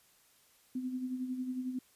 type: tone with tremolo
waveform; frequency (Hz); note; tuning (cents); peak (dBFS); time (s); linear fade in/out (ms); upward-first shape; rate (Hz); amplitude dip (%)
sine; 254.8; C4; -46; -32; 0.75-1.79; 5; sine; 11; 55
effects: white hiss -66 dBFS RMS until 1.95 s + resampled to 32000 Hz